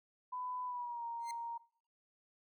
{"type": "tone with pitch glide", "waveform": "sine", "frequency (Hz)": [1000, 933], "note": ["B5", "A#5"], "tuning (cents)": [21, 1], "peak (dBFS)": -39, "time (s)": [0.32, 1.58], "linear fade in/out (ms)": 10, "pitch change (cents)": -120, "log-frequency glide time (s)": [0.65, 1.05]}
{"type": "tone with exponential growth", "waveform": "15% pulse", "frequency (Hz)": 2093, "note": "C7", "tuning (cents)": 0, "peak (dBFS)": -37, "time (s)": [1.19, 1.31], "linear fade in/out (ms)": 2, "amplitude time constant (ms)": 25}
{"effects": ["noise-tail reverb RT60 0.6 s tail -21 dB re dry"]}